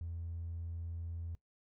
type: tone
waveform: triangle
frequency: 84 Hz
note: E2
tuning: 33 cents sharp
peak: -36 dBFS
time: 0.01-1.35 s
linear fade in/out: 0 ms
effects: noise-tail reverb RT60 0.1 s tail -20 dB re dry + tanh soft clip ceiling -35 dBFS